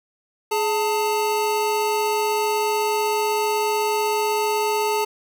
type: tone pair together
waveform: square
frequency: 421 / 892 Hz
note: G#4 / A5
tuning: +24 / +23 cents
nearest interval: octave + minor second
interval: 1299 cents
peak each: -23 dBFS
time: 0.51-5.05 s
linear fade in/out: 10 ms
effects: none